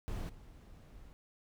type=noise with level steps; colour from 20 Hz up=brown; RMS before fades=-39 / -54 dBFS; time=0.08-1.13 s; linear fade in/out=0 ms; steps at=0.29 s; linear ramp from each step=5 ms; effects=none